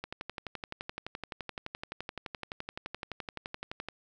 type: click train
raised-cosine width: 0.3 ms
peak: -21 dBFS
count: 46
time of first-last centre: 0.04-3.886 s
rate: 11.7 Hz
effects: none